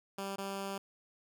10% pulse tone with dropouts, 196.2 Hz, G3, 2 cents sharp, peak -29 dBFS, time 0.18-0.78 s, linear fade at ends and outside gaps 5 ms, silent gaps 0.36-0.382 s, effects none

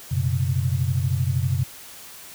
sine chord, F# suspended fourth, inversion none, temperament equal with one note detuned, 92.5 / 123.47 / 136.13 Hz, F#2 / B2 / C#3, 0 / 0 / -31 cents, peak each -24 dBFS, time 0.11-1.64 s, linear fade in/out 10 ms, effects white hiss -42 dBFS RMS until 2.34 s

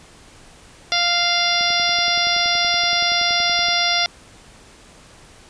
harmonic tone, 697 Hz, F5, 4 cents flat, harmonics 1 / 2 / 3 / 4 / 5 / 6 / 7 / 8, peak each -24 / -26 / -23 / -28 / -22 / -27 / -23 / -25 dBFS, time 0.92-4.06 s, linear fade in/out 0 ms
click train, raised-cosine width 2 ms, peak -24 dBFS, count 23, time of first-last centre 1.61-3.685 s, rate 10.6 Hz
effects pink hiss -46 dBFS RMS until 5.49 s + resampled to 22050 Hz

